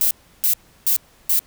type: noise bursts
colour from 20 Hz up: violet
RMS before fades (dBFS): -17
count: 4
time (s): 0.01-1.392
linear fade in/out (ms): 0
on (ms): 98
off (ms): 330
effects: pink hiss -53 dBFS RMS until 1.46 s